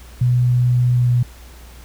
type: tone with pitch glide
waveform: sine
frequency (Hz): 123.47 to 122.33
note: B2 to B2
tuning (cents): 0 to -16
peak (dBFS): -12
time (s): 0.21-1.23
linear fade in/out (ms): 5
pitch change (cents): -16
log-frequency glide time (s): 0.9-1.12
effects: added 60 Hz sine -38 dBFS peak until 1.84 s + pink hiss -45 dBFS RMS until 1.84 s